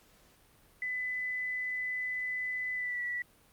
sine tone with pitch glide, 2004 to 1950.3 Hz, B6 to B6, +25 to -22 cents, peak -32 dBFS, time 0.82-3.22 s, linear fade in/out 2 ms, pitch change -47 cents, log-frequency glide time 2.75-3.02 s, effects pink hiss -63 dBFS RMS until 3.52 s + Opus 48 kbps

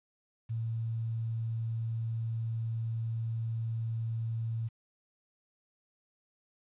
sine tone with quantisation, 113.7 Hz, A#2, 43 cents flat, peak -31 dBFS, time 0.49-4.69 s, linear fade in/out 20 ms, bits 10, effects resampled to 8000 Hz

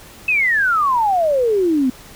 sine exponential sweep, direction down, 2637 to 246.9 Hz, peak -13 dBFS, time 0.28-1.9 s, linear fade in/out 5 ms, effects pink hiss -41 dBFS RMS until 2.15 s

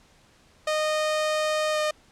sawtooth tone with pitch glide, 616 to 610.7 Hz, D#5 to D#5, -17 to -32 cents, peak -19 dBFS, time 0.67-1.91 s, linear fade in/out 5 ms, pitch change -15 cents, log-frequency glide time 1.72-1.78 s, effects pink hiss -58 dBFS RMS until 2.11 s + low-pass 8000 Hz 12 dB/octave

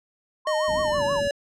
sine tone with vibrato, 987.8 Hz, B5, in tune, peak -27 dBFS, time 0.45-1.21 s, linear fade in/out 20 ms, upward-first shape sine, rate 6.3 Hz, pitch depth 230 cents each way
square tone with pitch glide, 617 to 569.1 Hz, D#5 to C#5, -15 to +45 cents, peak -23 dBFS, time 0.47-1.31 s, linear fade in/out 2 ms, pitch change -140 cents, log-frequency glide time 0.84-1.05 s
white low-pass noise, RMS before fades -36 dBFS, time 0.68-1.28 s, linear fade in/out 2 ms, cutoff 280 Hz, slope 24 dB/octave
effects low-pass 7000 Hz 12 dB/octave

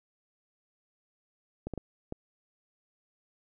clicks, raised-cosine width 2 ms, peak -22 dBFS, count 4, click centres 1.67 / 1.737 / 1.777 / 2.124 s, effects none

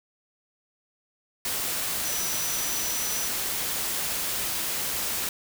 sine tone in noise, 5910 Hz, F#8, 3 cents flat, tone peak -32 dBFS, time 2.05-3.28 s, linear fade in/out 2 ms, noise white, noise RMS -29 dBFS, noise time 1.45-5.29 s, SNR -6 dB, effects none

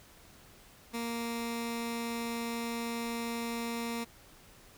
15% pulse tone with notch filter, 233.1 Hz, A#3, in tune, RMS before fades -36 dBFS, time 0.93-4.05 s, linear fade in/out 20 ms, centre 610 Hz, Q 1.3, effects pink hiss -57 dBFS RMS until 4.77 s

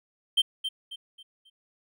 triangle tone with echo, 3136 Hz, G7, in tune, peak -17 dBFS, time 0.37-0.42 s, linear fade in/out 10 ms, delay 270 ms, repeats 4, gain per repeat -9 dB, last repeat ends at 1.5 s, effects none

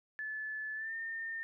sine tone with pitch glide, 1733 to 1815 Hz, A6 to A#6, -27 to -47 cents, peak -37 dBFS, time 0.19-1.43 s, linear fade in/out 0 ms, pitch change +80 cents, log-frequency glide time 0.75-0.94 s, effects none

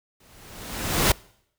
pink noise with exponential growth, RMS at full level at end -17 dBFS, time 0.2-1.12 s, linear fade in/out 5 ms, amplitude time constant 200 ms, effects noise-tail reverb RT60 0.7 s tail -24 dB re dry

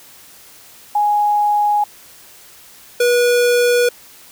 sine / square tone pair in turn, 830.6 / 485.1 Hz, G#5 / B4, 0 / -31 cents, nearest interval major sixth, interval 931 cents, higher first, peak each -12 / -12 dBFS, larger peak neither, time 0.95-1.84 / 3-3.89 s, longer neither, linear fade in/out 5 ms, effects white hiss -43 dBFS RMS until 4.31 s

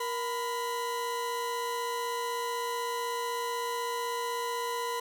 40% pulse tone pair together, 471.5 / 999 Hz, A#4 / B5, +20 / +20 cents, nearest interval octave + minor second, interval 1300 cents, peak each -34 / -32 dBFS, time 0-5 s, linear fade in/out 5 ms, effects none

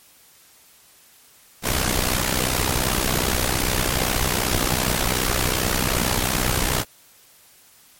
pink noise with amplitude modulation, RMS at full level -18 dBFS, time 1.62-6.85 s, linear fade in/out 50 ms, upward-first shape sine, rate 62.6 Hz, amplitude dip 80%, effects white hiss -52 dBFS RMS until 7.99 s + MP3 64 kbps

